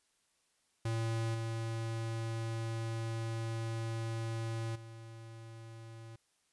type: tone with level steps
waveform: square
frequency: 113.6 Hz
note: A#2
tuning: 44 cents flat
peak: -33 / -36 / -48 dBFS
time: 0.85-6.16 s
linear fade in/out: 5 ms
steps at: 1.34 / 4.75 s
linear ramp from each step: 10 ms
effects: white hiss -75 dBFS RMS until 6.52 s + resampled to 24000 Hz